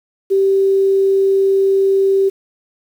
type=tone; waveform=sine; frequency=389.2 Hz; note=G4; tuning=12 cents flat; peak=-10 dBFS; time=0.3-2.3 s; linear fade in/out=20 ms; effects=7-bit